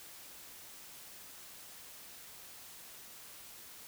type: silence
effects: white hiss -52 dBFS RMS until 3.87 s